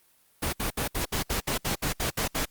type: noise bursts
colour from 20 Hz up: pink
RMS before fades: -28 dBFS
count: 12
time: 0.42-2.455 s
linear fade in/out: 10 ms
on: 110 ms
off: 65 ms
effects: white hiss -63 dBFS RMS until 2.5 s + Opus 32 kbps